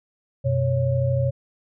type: tone cluster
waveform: sine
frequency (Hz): 93.5 / 126.2 / 551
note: F#2 / B2 / C#5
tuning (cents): +19 / +38 / -11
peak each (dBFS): -27 / -20 / -25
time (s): 0.44-1.31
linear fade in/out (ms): 20
effects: none